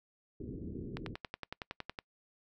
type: low-pass noise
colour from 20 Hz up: white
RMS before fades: -43 dBFS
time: 0.4-1.15 s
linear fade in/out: 5 ms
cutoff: 400 Hz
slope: 48 dB/octave
type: click train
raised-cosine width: 0.3 ms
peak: -23 dBFS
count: 12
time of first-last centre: 0.97-1.989 s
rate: 10.8 Hz
effects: noise-tail reverb RT60 0.1 s tail -26 dB re dry